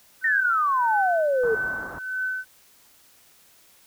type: tone with tremolo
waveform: sine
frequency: 1516 Hz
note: F#6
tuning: 42 cents sharp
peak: -23 dBFS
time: 0.21-2.45 s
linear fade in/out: 50 ms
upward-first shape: triangle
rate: 1.6 Hz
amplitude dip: 90%
type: exponential sweep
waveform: sine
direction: down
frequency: 1864.7 to 431.3 Hz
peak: -19 dBFS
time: 0.24-1.55 s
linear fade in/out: 5 ms
type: low-pass noise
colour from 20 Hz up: white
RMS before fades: -38 dBFS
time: 1.43-1.99 s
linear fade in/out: 5 ms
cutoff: 1500 Hz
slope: 48 dB/octave
effects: white hiss -56 dBFS RMS until 3.86 s